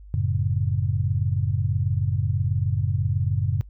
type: chord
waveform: sine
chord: F# minor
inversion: none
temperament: just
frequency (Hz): 92.5 / 111 / 138.75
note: F#2 / A2 / C#3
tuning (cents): 0 / +16 / +2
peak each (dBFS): -24 / -25 / -26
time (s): 0.14-3.61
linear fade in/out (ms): 0
effects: noise-tail reverb RT60 0.1 s tail -23 dB re dry + added 50 Hz sine -41 dBFS peak until 3.69 s